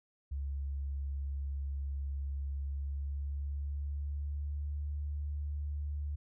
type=tone with pitch glide; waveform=sine; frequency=69.5 to 73.08 Hz; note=C#2 to D2; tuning=+5 to -8 cents; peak=-34 dBFS; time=0.31-6.16 s; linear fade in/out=10 ms; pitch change=+87 cents; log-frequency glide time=2.54-4.82 s; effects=none